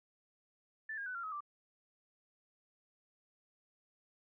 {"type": "tone with pitch steps", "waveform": "sine", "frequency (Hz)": [1760, 1623.3, 1497.2, 1380.9, 1273.6, 1174.7], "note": ["A6", "G#6", "F#6", "F6", "D#6", "D6"], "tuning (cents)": [0, -40, 20, -20, 40, 0], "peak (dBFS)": -39, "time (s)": [0.89, 1.406], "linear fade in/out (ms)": 5, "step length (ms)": 86, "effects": []}